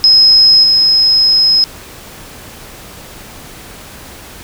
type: tone with level steps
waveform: sine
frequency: 5120 Hz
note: D#8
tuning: 49 cents sharp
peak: -3 / -6 dBFS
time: 0.04-1.64 s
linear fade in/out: 0 ms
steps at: 0.63 s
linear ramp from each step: 10 ms
effects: pink hiss -33 dBFS RMS until 4.43 s